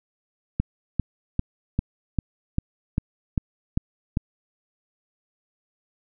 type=click train; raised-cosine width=5 ms; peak=-9 dBFS; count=10; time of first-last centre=0.6-4.171 s; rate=2.52 Hz; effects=none